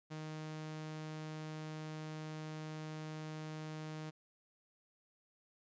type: tone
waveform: sawtooth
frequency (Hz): 155.56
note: D#3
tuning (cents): 0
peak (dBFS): -39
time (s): 0.1-4.11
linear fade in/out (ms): 20
effects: resampled to 16000 Hz